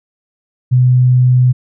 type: tone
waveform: sine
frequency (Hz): 126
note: B2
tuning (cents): +35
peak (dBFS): -6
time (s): 0.71-1.53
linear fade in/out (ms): 20
effects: none